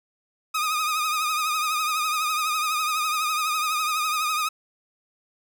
sawtooth tone with vibrato, 1243 Hz, D#6, 2 cents flat, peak -19 dBFS, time 0.54-4.49 s, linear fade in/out 10 ms, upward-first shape triangle, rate 12 Hz, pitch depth 68 cents each way, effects none

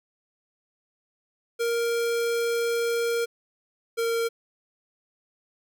square tone pair in turn, 467.2 / 461.3 Hz, A#4 / A#4, +4 / -18 cents, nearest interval unison, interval 22 cents, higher first, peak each -24 dBFS, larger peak neither, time 1.59-3.26 / 3.97-4.29 s, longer first, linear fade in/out 20 ms, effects none

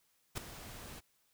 pink noise with ADSR envelope, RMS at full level -35 dBFS, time 0.35-1.01 s, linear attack 25 ms, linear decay 8 ms, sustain -14 dB, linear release 26 ms, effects white hiss -74 dBFS RMS until 1.33 s

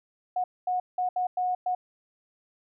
sine tone bursts at uneven times, 729 Hz, F#5, 26 cents flat, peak -24 dBFS, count 6, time 0.36-0.44 / 0.67-0.8 / 0.98-1.09 / 1.16-1.27 / 1.37-1.55 / 1.66-1.75 s, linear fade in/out 5 ms, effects none

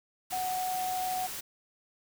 sine tone in noise, 740 Hz, F#5, in tune, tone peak -30 dBFS, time 0.32-1.27 s, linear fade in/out 10 ms, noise white, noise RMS -39 dBFS, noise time 0.3-1.41 s, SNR +6 dB, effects none

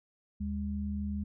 sine tone pair together, 76.41 / 204 Hz, D#2 / G#3, -31 / -31 cents, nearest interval octave + perfect fourth, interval 1700 cents, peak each -35 / -34 dBFS, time 0.4-1.24 s, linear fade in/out 10 ms, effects none

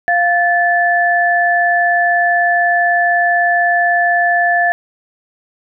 sine tone pair together, 697.9 / 1744 Hz, F5 / A6, -1 / -16 cents, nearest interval octave + major third, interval 1585 cents, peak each -13 dBFS, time 0.08-4.72 s, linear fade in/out 0 ms, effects none

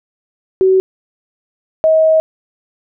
sine tone pair in turn, 378 / 635.7 Hz, F#4 / D#5, +37 / +37 cents, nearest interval major sixth, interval 900 cents, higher second, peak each -7 dBFS, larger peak neither, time 0.61-0.8 / 1.84-2.2 s, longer second, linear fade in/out 0 ms, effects none

